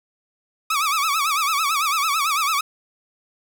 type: tone with vibrato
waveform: sawtooth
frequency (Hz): 1210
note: D#6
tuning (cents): -49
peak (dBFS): -15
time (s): 0.7-2.61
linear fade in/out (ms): 5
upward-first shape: sine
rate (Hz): 9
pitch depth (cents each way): 150
effects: none